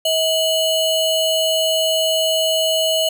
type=ring-modulated tone; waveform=square; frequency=1800 Hz; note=A6; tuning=39 cents sharp; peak=-13 dBFS; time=0.05-3.09 s; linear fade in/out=5 ms; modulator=1160 Hz; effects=none